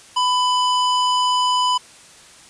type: tone with band-pass filter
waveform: square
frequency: 998 Hz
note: B5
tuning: 18 cents sharp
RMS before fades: -18 dBFS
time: 0.16-1.78 s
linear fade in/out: 10 ms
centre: 2600 Hz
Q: 0.55
effects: white hiss -45 dBFS RMS until 2.49 s + resampled to 22050 Hz